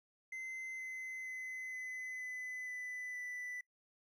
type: tone with pitch steps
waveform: triangle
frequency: 2062 / 2049 / 2036 / 2023 / 2010 / 1997.5 / 1984.9 Hz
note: C7 / C7 / C7 / B6 / B6 / B6 / B6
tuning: -26 / -37 / -48 / +41 / +30 / +19 / +8 cents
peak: -40 dBFS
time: 0.32-3.61 s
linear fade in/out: 5 ms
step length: 470 ms
effects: noise-tail reverb RT60 0.1 s tail -23 dB re dry